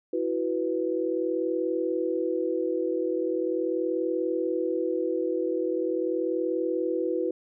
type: chord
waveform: sine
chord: E suspended second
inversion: none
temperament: equal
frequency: 329.6 / 370 / 493.9 Hz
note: E4 / F#4 / B4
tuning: 0 / 0 / 0 cents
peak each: -29 dBFS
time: 0.13-7.31 s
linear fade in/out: 5 ms
effects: none

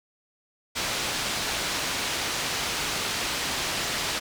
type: low-pass noise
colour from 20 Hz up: white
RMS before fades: -29 dBFS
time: 0.75-4.2 s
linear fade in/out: 20 ms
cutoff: 5200 Hz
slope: 12 dB/octave
effects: none

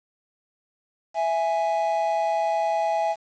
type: tone pair together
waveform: triangle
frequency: 661 / 830.6 Hz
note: E5 / G#5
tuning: +5 / 0 cents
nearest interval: major third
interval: 395 cents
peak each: -22 dBFS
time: 1.14-3.16 s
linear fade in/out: 50 ms
effects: resampled to 16000 Hz + 8-bit

